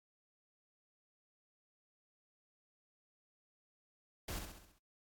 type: noise with echo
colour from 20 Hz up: pink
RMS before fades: -42 dBFS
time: 4.28-4.39 s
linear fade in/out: 5 ms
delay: 66 ms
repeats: 6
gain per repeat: -5 dB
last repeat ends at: 4.786 s
effects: noise-tail reverb RT60 0.2 s tail -25 dB re dry + AAC 64 kbps